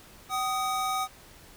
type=tone pair together; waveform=square; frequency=762.6 / 1244 Hz; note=G5 / D#6; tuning=-48 / -1 cents; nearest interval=minor sixth; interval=847 cents; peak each=-31 / -30 dBFS; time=0.29-1.08 s; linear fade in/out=50 ms; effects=pink hiss -52 dBFS RMS until 1.56 s